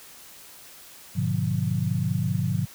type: chord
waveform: sine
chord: G# diminished seventh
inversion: none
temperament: just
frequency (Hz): 103.83 / 124.59 / 149.51 / 179.41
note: G#2 / B2 / D3 / F3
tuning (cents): 0 / +16 / +31 / +47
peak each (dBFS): -28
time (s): 1.15-2.66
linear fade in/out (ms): 20
effects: white hiss -47 dBFS RMS until 2.74 s